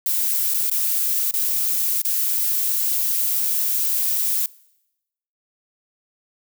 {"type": "noise with dropouts", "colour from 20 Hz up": "violet", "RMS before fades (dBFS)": -21, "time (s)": [0.06, 4.46], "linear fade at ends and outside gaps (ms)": 1, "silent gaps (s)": [[0.539, 0.543], [0.698, 0.714], [1.311, 1.339], [2.018, 2.049]], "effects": ["noise-tail reverb RT60 0.9 s tail -23 dB re dry"]}